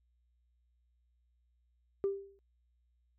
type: tone with exponential decay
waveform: sine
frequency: 394.7 Hz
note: G4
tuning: 12 cents sharp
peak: -25 dBFS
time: 2.04-2.39 s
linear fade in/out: 0 ms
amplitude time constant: 74 ms
effects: tanh soft clip ceiling -25 dBFS + added 60 Hz sine -70 dBFS peak until 3.18 s